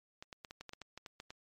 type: clicks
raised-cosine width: 0.2 ms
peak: -29 dBFS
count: 12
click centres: 0.225 / 0.328 / 0.448 / 0.509 / 0.61 / 0.693 / 0.734 / 0.817 / 0.976 / 1.062 / 1.201 / 1.305 s
effects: MP3 64 kbps